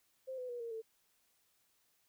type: tone with pitch steps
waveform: sine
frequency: 523.3 / 502.9 / 483.2 / 464.3 / 446.2 Hz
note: C5 / B4 / B4 / A#4 / A4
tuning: 0 / +31 / -38 / -7 / +24 cents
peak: -40 dBFS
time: 0.27-0.82 s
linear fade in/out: 20 ms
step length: 110 ms
effects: white hiss -75 dBFS RMS until 2.08 s